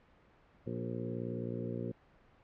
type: harmonic tone with a mistuned harmonic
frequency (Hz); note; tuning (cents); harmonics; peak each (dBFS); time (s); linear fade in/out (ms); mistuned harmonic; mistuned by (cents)
59.1; A#1; +24; 2 / 3 / 4 / 5 / 6 / 7 / 8 / 9; -41 / -43 / -42 / -48 / -44 / -48 / -46 / -48; 0.66-1.92; 10; 7; -15
effects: pink hiss -64 dBFS RMS until 2.43 s + low-pass 2000 Hz 12 dB/octave